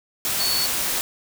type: tone in noise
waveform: sine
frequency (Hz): 4435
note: C#8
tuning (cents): 0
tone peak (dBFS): -22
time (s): 0.4-0.66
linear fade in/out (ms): 0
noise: white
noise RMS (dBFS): -24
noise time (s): 0.25-1.01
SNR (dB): -1
effects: none